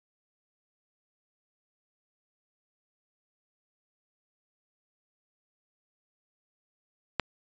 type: click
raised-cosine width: 0.3 ms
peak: -9 dBFS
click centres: 7.197 s
effects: resampled to 16000 Hz